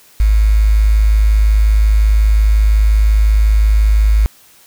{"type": "tone with quantisation", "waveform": "sine", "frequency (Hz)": 52.8, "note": "G#1", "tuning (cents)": 29, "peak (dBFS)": -7, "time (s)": [0.2, 4.26], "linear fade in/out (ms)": 0, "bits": 5, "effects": ["white hiss -46 dBFS RMS until 4.66 s"]}